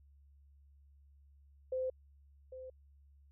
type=tone with echo; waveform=sine; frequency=516 Hz; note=C5; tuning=24 cents flat; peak=-33 dBFS; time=1.72-1.9 s; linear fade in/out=5 ms; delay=800 ms; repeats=1; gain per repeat=-12 dB; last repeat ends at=2.7 s; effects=added 70 Hz sine -60 dBFS peak until 3.31 s